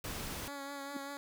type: noise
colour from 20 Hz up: pink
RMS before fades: -41 dBFS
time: 0.04-0.48 s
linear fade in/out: 2 ms
type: tone with vibrato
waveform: 10% pulse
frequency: 280.2 Hz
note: C#4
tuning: 19 cents sharp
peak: -33 dBFS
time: 0.48-1.17 s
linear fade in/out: 0 ms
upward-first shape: triangle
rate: 5.1 Hz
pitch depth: 30 cents each way
type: tone with exponential growth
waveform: sine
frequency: 277.2 Hz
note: C#4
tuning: in tune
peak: -34 dBFS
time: 0.88-0.97 s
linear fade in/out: 5 ms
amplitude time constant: 18 ms
effects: none